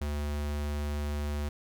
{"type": "tone", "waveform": "square", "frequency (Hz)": 73.42, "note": "D2", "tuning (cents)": 0, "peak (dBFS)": -31, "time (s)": [0.01, 1.49], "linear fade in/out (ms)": 5, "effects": []}